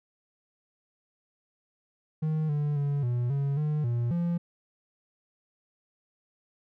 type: tone with pitch steps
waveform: triangle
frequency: 156.1 / 147.2 / 142.7 / 121.5 / 139.8 / 151.1 / 119.1 / 172 Hz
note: D#3 / D3 / D3 / B2 / C#3 / D3 / A#2 / F3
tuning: +6 / +4 / -49 / -28 / +15 / +50 / +38 / -26 cents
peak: -23 dBFS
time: 2.22-4.38 s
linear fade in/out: 10 ms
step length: 270 ms
effects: none